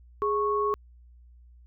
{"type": "tone pair together", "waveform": "sine", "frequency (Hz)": [415.3, 1103.3], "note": ["G#4", "C#6"], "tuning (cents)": [0, -9], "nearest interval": "octave + perfect fourth", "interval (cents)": 1691, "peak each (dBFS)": -26, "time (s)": [0.22, 0.74], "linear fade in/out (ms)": 0, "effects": ["added 60 Hz sine -50 dBFS peak until 1.66 s"]}